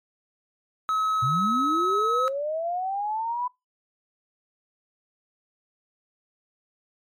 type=tone; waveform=triangle; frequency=1284 Hz; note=E6; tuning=46 cents flat; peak=-20 dBFS; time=0.89-2.28 s; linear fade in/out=0 ms
type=linear sweep; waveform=sine; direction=up; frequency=114.6 to 1000 Hz; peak=-25 dBFS; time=1.22-3.48 s; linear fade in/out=10 ms
effects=noise-tail reverb RT60 0.2 s tail -20 dB re dry + MP3 96 kbps